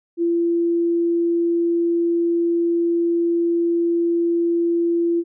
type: tone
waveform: sine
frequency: 340 Hz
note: F4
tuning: 46 cents flat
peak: -16 dBFS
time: 0.17-5.24 s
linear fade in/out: 50 ms
effects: none